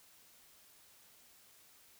silence, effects white hiss -63 dBFS RMS until 1.99 s

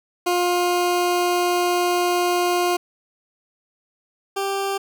20% pulse tone pair in turn, 354.2 / 392.9 Hz, F4 / G4, +24 / +4 cents, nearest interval major second, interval 180 cents, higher second, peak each -13 / -17 dBFS, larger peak first, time 0.26-2.77 / 4.36-4.78 s, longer first, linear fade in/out 10 ms, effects none

